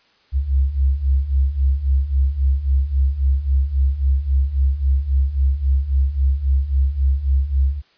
sine beating tone pair, 65.41 / 69.11 Hz, C2 / C#2, 0 / -5 cents, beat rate 3.7 Hz, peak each -20 / -16 dBFS, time 0.32-7.82 s, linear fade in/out 50 ms, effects white hiss -57 dBFS RMS until 7.97 s + resampled to 11025 Hz

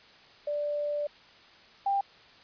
sine tone pair in turn, 587.3 / 794.2 Hz, D5 / G5, 0 / +22 cents, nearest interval perfect fourth, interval 522 cents, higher second, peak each -28 / -24 dBFS, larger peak second, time 0.47-1.07 / 1.86-2.01 s, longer first, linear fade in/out 5 ms, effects white hiss -55 dBFS RMS until 2.43 s + resampled to 11025 Hz

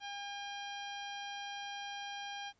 harmonic tone with a mistuned harmonic, 807 Hz, G#5, 50 cents flat, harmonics 1 / 2 / 3 / 4 / 5 / 6 / 7, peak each -44 / -48 / -51 / -47 / -56 / -58 / -56 dBFS, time 0-2.53 s, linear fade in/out 50 ms, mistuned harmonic 4, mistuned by -17 cents, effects pink hiss -74 dBFS RMS until 2.59 s + resampled to 16000 Hz

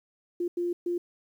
sine tone bursts at uneven times, 349.2 Hz, F4, in tune, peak -26 dBFS, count 3, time 0.4-0.48 / 0.57-0.73 / 0.86-0.98 s, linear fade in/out 5 ms, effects 10-bit

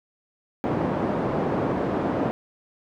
pink band-pass noise, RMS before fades -25 dBFS, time 0.64-2.31 s, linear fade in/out 0 ms, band 180 to 770 Hz, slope 12 dB/octave, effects none

